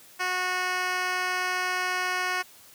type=tone with band-pass filter; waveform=10% pulse; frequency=365.6 Hz; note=F#4; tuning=21 cents flat; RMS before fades=-28 dBFS; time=0.19-2.43 s; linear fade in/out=20 ms; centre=2300 Hz; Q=0.53; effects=white hiss -52 dBFS RMS until 2.74 s + high-pass 60 Hz 12 dB/octave